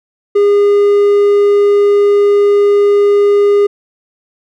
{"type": "tone", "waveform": "triangle", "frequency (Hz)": 407.5, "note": "G#4", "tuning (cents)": -33, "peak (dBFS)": -4, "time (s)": [0.35, 3.67], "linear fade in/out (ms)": 10, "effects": []}